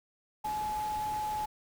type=tone in noise; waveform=sine; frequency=850 Hz; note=G#5; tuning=40 cents sharp; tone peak=-31 dBFS; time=0.44-1.46 s; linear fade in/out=10 ms; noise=pink; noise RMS=-45 dBFS; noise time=0.44-1.46 s; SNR=+11 dB; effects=none